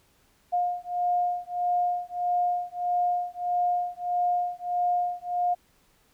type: beating tone pair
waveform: sine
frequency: 710 / 711.6 Hz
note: F5 / F5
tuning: +28 / +32 cents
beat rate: 1.6 Hz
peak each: -27 dBFS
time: 0.52-5.55 s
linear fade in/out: 20 ms
effects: pink hiss -64 dBFS RMS until 6.13 s